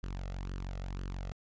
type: tone with flanger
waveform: sawtooth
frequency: 46.25 Hz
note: F#1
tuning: in tune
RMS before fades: -39 dBFS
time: 0.03-1.32 s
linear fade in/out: 0 ms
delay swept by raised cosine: 0.64 to 1.55 ms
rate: 2 Hz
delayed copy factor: +0.6
effects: resampled to 16000 Hz

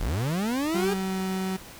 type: linear sweep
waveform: 40% pulse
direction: up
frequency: 31.91 to 414 Hz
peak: -24 dBFS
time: 0-0.94 s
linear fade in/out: 10 ms
type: tone with pitch glide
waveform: 35% pulse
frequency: 191.3 to 188.67 Hz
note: G3 to F#3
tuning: -42 to +34 cents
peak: -25 dBFS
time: 0.74-1.57 s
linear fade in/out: 10 ms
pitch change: -24 cents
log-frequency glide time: 0.86-1.22 s
effects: pink hiss -45 dBFS RMS until 1.79 s

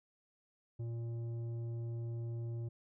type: tone with tanh clipping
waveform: sine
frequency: 116.54 Hz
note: A#2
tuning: in tune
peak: -39 dBFS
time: 0.79-2.69 s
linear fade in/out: 10 ms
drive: 9 dB
effects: none

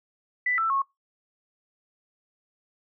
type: tone with pitch steps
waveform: sine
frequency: 1986 / 1329 / 1094 Hz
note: B6 / E6 / C#6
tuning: +9 / +14 / -23 cents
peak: -22 dBFS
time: 0.46-0.82 s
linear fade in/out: 5 ms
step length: 120 ms
effects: noise-tail reverb RT60 0.2 s tail -23 dB re dry

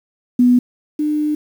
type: tone pair in turn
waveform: sine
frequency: 246.6 / 300.9 Hz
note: B3 / D4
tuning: -2 / +42 cents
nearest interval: minor third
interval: 344 cents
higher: second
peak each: -8 / -15 dBFS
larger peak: first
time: 0.39-0.59 / 0.99-1.35 s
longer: second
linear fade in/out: 5 ms
effects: 7-bit

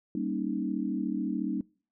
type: chord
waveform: sine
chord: Eb dominant seventh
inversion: first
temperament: equal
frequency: 196 / 233.1 / 277.2 / 311.1 Hz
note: G3 / Bb3 / Db4 / Eb4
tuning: 0 / 0 / 0 / 0 cents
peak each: -34 dBFS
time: 0.15-1.61 s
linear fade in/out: 2 ms
effects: noise-tail reverb RT60 0.4 s tail -24 dB re dry

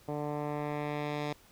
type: tone with low-pass filter sweep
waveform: 10% pulse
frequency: 147.9 Hz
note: D3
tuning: 13 cents sharp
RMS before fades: -35 dBFS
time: 0.08-1.33 s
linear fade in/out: 5 ms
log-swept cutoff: 740 to 4600 Hz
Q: 0.97
effects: pink hiss -60 dBFS RMS until 1.51 s

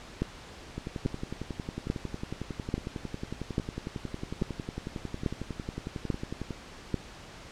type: two click trains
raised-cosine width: 3 ms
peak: -14 / -21 dBFS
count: 9 / 64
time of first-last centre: 0.22-6.943 / 0.78-6.507 s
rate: 1.19 / 11 Hz
effects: pink hiss -47 dBFS RMS until 7.51 s + low-pass 6000 Hz 12 dB/octave

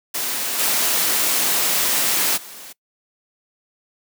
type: noise with level steps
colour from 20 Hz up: white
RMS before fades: -24 / -19 / -38 dBFS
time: 0.14-2.73 s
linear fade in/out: 10 ms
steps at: 0.58 / 2.36 s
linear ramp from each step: 20 ms
effects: noise-tail reverb RT60 0.1 s tail -23 dB re dry + high-pass 200 Hz 12 dB/octave

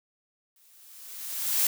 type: noise with exponential growth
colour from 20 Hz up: blue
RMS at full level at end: -22 dBFS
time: 0.56-1.67 s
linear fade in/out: 2 ms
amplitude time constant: 240 ms
effects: none

